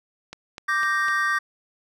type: click train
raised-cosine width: 0.2 ms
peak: -19 dBFS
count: 4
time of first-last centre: 0.33-1.084 s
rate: 3.98 Hz
type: chord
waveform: triangle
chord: G minor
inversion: second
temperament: equal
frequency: 1174.7 / 1568 / 1864.7 Hz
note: D6 / G6 / Bb6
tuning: 0 / 0 / 0 cents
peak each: -23 dBFS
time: 0.68-1.39 s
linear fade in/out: 10 ms
effects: none